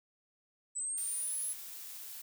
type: exponential sweep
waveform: sine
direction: up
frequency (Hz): 7920 to 11000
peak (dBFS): -34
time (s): 0.75-1.54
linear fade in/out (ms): 20
type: noise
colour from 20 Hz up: blue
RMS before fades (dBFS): -46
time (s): 0.97-2.22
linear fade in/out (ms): 10
effects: none